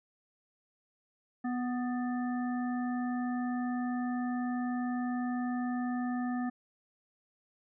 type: harmonic tone with a mistuned harmonic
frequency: 246.9 Hz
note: B3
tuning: in tune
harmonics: 1 / 3 / 5 / 7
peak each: -31 / -40 / -46 / -46 dBFS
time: 1.44-6.5 s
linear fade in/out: 10 ms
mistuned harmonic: 7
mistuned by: +39 cents
effects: none